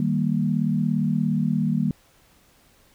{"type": "chord", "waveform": "sine", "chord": "Eb major", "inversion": "none", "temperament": "equal", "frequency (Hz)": [155.56, 196, 233.1], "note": ["Eb3", "G3", "Bb3"], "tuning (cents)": [0, 0, 0], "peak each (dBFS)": -24, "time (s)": [0, 1.91], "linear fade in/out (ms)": 2, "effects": ["pink hiss -58 dBFS RMS until 2.94 s"]}